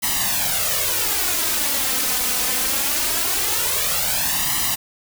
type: noise with flanger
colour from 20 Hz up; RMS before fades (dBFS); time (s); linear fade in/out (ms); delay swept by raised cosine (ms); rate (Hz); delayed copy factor
white; -21; 0.02-4.76; 20; 1 to 4; 0.22; +0.8
effects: none